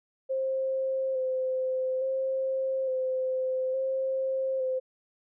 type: tone with vibrato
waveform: sine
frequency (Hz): 523.3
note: C5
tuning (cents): 0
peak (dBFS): -26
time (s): 0.29-4.8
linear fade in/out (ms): 20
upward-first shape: square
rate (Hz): 0.58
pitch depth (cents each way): 19
effects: none